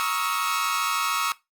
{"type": "tone cluster", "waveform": "sawtooth", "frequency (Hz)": [941, 1106, 1222, 1292, 1385], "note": ["A#5", "C#6", "D#6", "E6", "F6"], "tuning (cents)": [16, -4, -32, -35, -15], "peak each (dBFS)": [-30, -24, -31, -23, -29], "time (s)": [0, 1.32], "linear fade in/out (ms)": 0, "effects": ["noise-tail reverb RT60 0.2 s tail -18 dB re dry", "Opus 48 kbps"]}